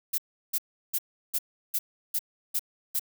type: noise bursts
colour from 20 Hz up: violet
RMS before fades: -27 dBFS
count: 8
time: 0.13-2.996 s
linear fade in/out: 10 ms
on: 52 ms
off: 350 ms
effects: none